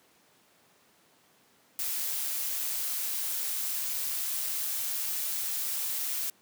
blue noise with amplitude modulation, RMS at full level -31 dBFS, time 1.79-6.3 s, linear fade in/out 2 ms, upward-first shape sine, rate 141 Hz, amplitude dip 25%, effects pink hiss -63 dBFS RMS until 6.41 s + high-pass 200 Hz 12 dB/octave

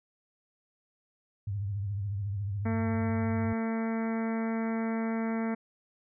sine tone with vibrato, 100.4 Hz, G2, 42 cents sharp, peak -30 dBFS, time 1.47-3.53 s, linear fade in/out 5 ms, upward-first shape triangle, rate 14 Hz, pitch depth 110 cents each way
harmonic tone, 225.4 Hz, A3, 42 cents sharp, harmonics 1 / 2 / 3 / 4 / 5 / 6 / 7 / 8 / 9 / 10, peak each -29 / -38 / -40 / -43 / -48 / -46 / -48 / -49 / -47 / -50 dBFS, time 2.65-5.55 s, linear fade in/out 10 ms
effects none

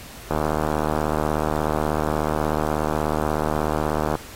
click train, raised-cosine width 1 ms, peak -8 dBFS, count 295, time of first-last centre 0.31-4.153 s, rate 76.5 Hz, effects pink hiss -41 dBFS RMS until 4.35 s + AAC 48 kbps

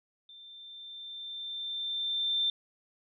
sine tone with level ramp, 3570 Hz, A7, 24 cents sharp, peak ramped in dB -49 to -25 dBFS, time 0.29-2.5 s, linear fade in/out 2 ms, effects none

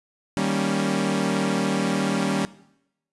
sawtooth chord, Eb dominant seventh, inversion none, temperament equal, 155.56 / 196 / 233.1 / 277.2 Hz, Eb3 / G3 / Bb3 / Db4, 0 / 0 / 0 / 0 cents, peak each -26 / -21 / -25 / -23 dBFS, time 0.37-2.45 s, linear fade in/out 0 ms, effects noise-tail reverb RT60 0.8 s tail -19 dB re dry + resampled to 24000 Hz

